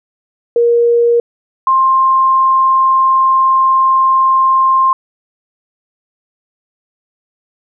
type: tone pair in turn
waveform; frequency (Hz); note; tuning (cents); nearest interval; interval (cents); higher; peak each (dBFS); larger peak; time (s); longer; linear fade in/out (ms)
sine; 472 / 1056.2; A#4 / C6; +22 / +16; octave + major second; 1394; second; -7; neither; 0.56-1.2 / 1.67-4.93; second; 2
effects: none